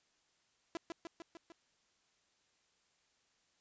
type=tone with echo; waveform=sawtooth; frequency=334.4 Hz; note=E4; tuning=25 cents sharp; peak=-34 dBFS; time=0.75-0.77 s; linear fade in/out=0 ms; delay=150 ms; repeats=5; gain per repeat=-3 dB; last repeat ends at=1.52 s; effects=white hiss -75 dBFS RMS until 3.6 s + resampled to 16000 Hz